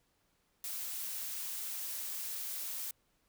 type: noise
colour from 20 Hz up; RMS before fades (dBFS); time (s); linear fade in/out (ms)
blue; -40; 0.64-2.91; 2
effects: pink hiss -75 dBFS RMS until 3.28 s